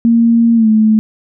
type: tone with pitch glide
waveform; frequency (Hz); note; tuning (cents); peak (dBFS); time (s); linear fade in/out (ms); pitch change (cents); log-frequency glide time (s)
sine; 231.7 to 217.4; A#3 to A3; -10 to -21; -6; 0.05-0.99; 0; -111; 0.55-0.68
effects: none